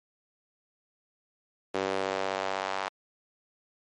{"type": "tone with high-pass filter sweep", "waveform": "sawtooth", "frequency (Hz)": 96.1, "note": "G2", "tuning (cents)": -34, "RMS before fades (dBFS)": -31, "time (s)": [1.74, 2.89], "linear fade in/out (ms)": 10, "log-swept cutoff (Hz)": [410, 860], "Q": 1.6, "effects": ["low-pass 5000 Hz 12 dB/octave", "MP3 48 kbps"]}